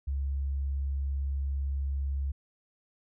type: tone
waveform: sine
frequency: 68.9 Hz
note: C#2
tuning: 10 cents flat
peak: -28 dBFS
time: 0.07-2.32 s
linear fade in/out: 10 ms
effects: none